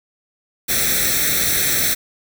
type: noise with comb filter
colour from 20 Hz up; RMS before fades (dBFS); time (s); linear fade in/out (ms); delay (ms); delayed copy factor
white; -18; 0.68-1.95; 20; 0.51; +0.85
effects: none